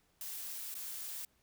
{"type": "noise with dropouts", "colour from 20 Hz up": "blue", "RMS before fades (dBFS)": -43, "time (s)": [0.21, 1.25], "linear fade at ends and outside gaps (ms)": 1, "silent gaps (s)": [0.742, 0.751], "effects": ["pink hiss -73 dBFS RMS until 1.42 s"]}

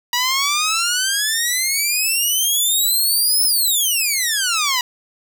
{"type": "exponential two-way sweep", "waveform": "10% pulse", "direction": "up then down", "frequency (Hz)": [960, 5300, 960], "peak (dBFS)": -8, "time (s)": [0.13, 4.81], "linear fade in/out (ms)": 2, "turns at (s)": 3.44, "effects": ["8-bit"]}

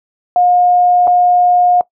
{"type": "tone with dropouts", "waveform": "sine", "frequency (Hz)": 715, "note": "F5", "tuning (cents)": 41, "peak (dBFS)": -7, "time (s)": [0.36, 1.81], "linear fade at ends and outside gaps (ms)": 1, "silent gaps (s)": [1.072, 1.077], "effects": ["noise-tail reverb RT60 0.1 s tail -20 dB re dry"]}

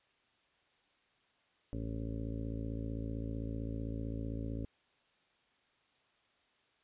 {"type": "harmonic tone", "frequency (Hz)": 55.6, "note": "A1", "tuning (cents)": 19, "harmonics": [1, 2, 3, 4, 5, 6, 7, 8, 9, 10], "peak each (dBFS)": [-41, -41, -51, -46, -43, -57, -52, -53, -57, -53], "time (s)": [1.73, 4.65], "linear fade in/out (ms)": 0, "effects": ["white hiss -72 dBFS RMS until 6.83 s", "resampled to 8000 Hz"]}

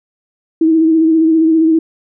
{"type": "tone with vibrato", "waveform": "sine", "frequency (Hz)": 321.8, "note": "E4", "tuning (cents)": -42, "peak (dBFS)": -7, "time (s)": [0.61, 1.79], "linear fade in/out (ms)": 5, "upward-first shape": "sine", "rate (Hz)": 15, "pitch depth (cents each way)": 34, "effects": []}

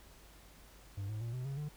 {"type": "tone with pitch steps", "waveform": "triangle", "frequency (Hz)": [99.3, 107.66, 116.73, 126.56, 137.22, 148.78], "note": ["G2", "A2", "A#2", "B2", "C#3", "D3"], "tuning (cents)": [23, -37, 3, 43, -17, 23], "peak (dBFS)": -35, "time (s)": [0.97, 1.69], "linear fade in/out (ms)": 10, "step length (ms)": 120, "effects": ["added 50 Hz sine -59 dBFS peak until 1.76 s", "pink hiss -60 dBFS RMS until 1.76 s"]}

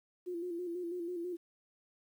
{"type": "tone with vibrato", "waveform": "sine", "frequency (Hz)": 349.2, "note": "F4", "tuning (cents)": 0, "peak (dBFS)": -36, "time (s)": [0.26, 1.37], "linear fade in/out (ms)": 20, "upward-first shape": "square", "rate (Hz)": 6.1, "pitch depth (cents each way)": 49, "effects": ["11-bit"]}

